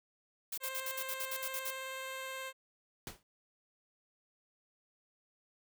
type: noise bursts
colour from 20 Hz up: blue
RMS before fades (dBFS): -39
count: 11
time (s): 0.52-1.707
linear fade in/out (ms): 5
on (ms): 57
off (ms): 56
type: tone with vibrato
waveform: 10% pulse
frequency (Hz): 527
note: C5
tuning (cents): +12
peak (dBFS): -32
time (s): 0.6-2.53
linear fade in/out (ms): 50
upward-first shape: triangle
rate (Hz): 19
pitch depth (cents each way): 10
type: noise with exponential decay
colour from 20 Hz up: pink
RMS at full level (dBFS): -40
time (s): 3.07-3.23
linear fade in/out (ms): 1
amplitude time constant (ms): 34
effects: none